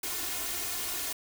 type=noise with comb filter; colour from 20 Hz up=white; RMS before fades=-34 dBFS; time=0.03-1.13 s; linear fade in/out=5 ms; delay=2.8 ms; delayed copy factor=+0.75; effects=none